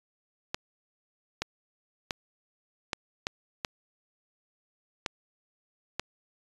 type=clicks; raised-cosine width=0.2 ms; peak=-12 dBFS; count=8; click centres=0.545 / 1.42 / 2.108 / 2.932 / 3.269 / 3.648 / 5.062 / 5.996 s; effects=resampled to 24000 Hz